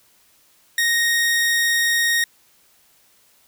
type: tone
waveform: sawtooth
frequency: 1864.7 Hz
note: A#6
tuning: in tune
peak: -13 dBFS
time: 0.78-2.24 s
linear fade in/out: 2 ms
effects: white hiss -57 dBFS RMS until 3.47 s